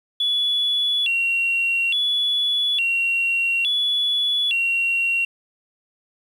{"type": "tone with vibrato", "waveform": "sine", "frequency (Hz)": 3062, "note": "G7", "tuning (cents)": -41, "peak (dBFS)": -17, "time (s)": [0.2, 5.25], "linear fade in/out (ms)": 5, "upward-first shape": "square", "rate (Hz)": 0.58, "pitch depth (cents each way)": 190, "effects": ["tanh soft clip ceiling -13 dBFS", "8-bit"]}